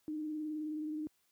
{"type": "tone with vibrato", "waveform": "sine", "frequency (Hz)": 306.5, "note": "D#4", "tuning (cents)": -26, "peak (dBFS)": -36, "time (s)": [0.08, 1.07], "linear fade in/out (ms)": 0, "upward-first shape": "sine", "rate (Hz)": 19, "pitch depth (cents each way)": 30, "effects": ["white hiss -75 dBFS RMS until 1.31 s", "high-pass 60 Hz 12 dB/octave"]}